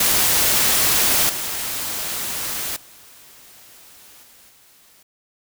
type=noise with level steps; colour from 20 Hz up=white; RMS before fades=-17 / -26 / -46 / -49 / -52 dBFS; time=0-5.03 s; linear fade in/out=5 ms; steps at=1.29 / 2.76 / 4.23 / 4.49 s; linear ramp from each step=5 ms; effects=none